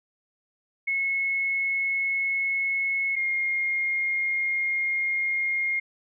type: tone pair in turn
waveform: sine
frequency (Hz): 2185 / 2133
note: C#7 / C7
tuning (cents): -26 / +33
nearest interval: unison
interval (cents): 41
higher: first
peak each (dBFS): -23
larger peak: neither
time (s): 0.87-3.16 / 3.16-5.8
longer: second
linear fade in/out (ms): 10
effects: none